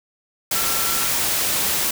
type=tone in noise; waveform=sine; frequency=1353 Hz; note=E6; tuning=45 cents sharp; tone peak=-31 dBFS; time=0.55-1.07 s; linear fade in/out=5 ms; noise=white; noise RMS=-21 dBFS; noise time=0.51-1.91 s; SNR=-13 dB; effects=none